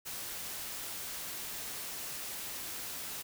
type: noise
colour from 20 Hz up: white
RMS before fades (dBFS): -41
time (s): 0.05-3.23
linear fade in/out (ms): 20
effects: none